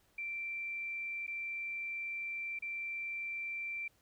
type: tone with dropouts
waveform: sine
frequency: 2349 Hz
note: D7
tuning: in tune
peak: -37 dBFS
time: 0.18-3.88 s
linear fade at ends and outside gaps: 5 ms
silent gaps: 1.267-1.277 / 2.59-2.622 s
effects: pink hiss -71 dBFS RMS until 4.01 s